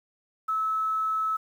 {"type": "tone with quantisation", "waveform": "sine", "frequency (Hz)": 1300, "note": "E6", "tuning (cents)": -24, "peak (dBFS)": -24, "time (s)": [0.48, 1.37], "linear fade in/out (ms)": 10, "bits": 9, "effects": []}